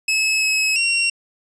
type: tone with pitch steps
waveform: sawtooth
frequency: 2585 / 2569 / 2743 Hz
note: E7 / E7 / F7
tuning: -34 / -45 / -32 cents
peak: -13 dBFS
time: 0.08-1.1 s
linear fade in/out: 5 ms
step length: 340 ms
effects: resampled to 22050 Hz + 8-bit